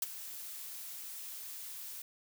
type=noise with ADSR envelope; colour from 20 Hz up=blue; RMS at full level=-30 dBFS; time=0.02-2.02 s; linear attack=4 ms; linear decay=23 ms; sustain=-15 dB; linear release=3 ms; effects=none